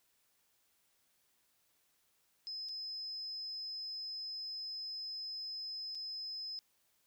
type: tone with dropouts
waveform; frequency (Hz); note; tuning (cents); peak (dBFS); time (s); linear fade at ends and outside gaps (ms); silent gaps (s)
sine; 5100; D#8; +42; -40; 2.47-6.59; 0; 2.687-2.692 / 5.949-5.953
effects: white hiss -75 dBFS RMS until 7.06 s